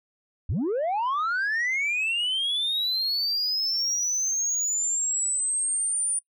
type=linear sweep; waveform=sine; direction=up; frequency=59.4 to 9397 Hz; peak=-21 dBFS; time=0.49-6.19 s; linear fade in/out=5 ms; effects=noise-tail reverb RT60 0.1 s tail -24 dB re dry + tanh soft clip ceiling -22 dBFS